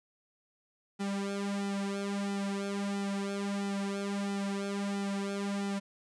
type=tone with flanger; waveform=sawtooth; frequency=199.3 Hz; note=G3; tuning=29 cents sharp; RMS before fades=-34 dBFS; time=0.99-5.8 s; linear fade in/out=20 ms; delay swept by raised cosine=1.8 to 4 ms; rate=1.5 Hz; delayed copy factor=-0.95; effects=resampled to 22050 Hz + 11-bit